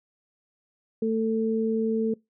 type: tone pair together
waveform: sine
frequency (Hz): 222.6 / 444.6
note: A3 / A4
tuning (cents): +20 / +18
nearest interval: octave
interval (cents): 1198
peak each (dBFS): -25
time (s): 1.02-2.14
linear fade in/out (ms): 5
effects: noise-tail reverb RT60 0.2 s tail -24 dB re dry